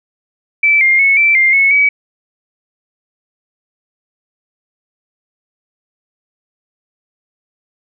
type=tone with pitch steps; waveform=sine; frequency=2320 / 2116 / 2200 / 2333 / 2105 / 2197 / 2275 Hz; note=D7 / C7 / C#7 / D7 / C7 / C#7 / C#7; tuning=-22 / +19 / -14 / -12 / +10 / -16 / +44 cents; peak=-7 dBFS; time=0.63-1.89 s; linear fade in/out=5 ms; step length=180 ms; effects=none